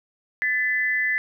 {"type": "tone pair together", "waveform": "sine", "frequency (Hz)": [1751.9, 2010], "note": ["A6", "B6"], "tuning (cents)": [-8, 30], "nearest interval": "major second", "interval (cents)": 238, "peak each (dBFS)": -23, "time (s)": [0.42, 1.18], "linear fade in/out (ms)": 0, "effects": []}